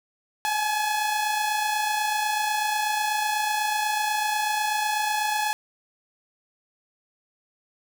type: tone pair together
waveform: sawtooth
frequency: 825 / 853.1 Hz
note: G#5 / G#5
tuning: -12 / +46 cents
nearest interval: minor second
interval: 58 cents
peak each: -27 / -20 dBFS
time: 0.45-5.53 s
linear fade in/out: 0 ms
effects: 8-bit